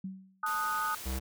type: tone with exponential decay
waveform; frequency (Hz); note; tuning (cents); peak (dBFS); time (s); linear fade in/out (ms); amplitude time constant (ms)
sine; 190; F#3; +46; -33; 0.04-0.45; 5; 87
type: chord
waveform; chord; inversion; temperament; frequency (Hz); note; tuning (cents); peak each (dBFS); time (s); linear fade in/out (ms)
sine; D# diminished; second; equal; 880 / 1244.5 / 1480; A5 / D#6 / F#6; 0 / 0 / 0; -37 / -31 / -36; 0.43-0.95; 5
type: noise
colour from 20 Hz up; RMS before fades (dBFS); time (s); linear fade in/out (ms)
white; -43; 0.46-1.19; 5
type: tone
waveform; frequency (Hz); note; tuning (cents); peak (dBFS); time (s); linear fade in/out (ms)
square; 65.41; C2; 0; -33; 1.05-1.2; 20
effects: none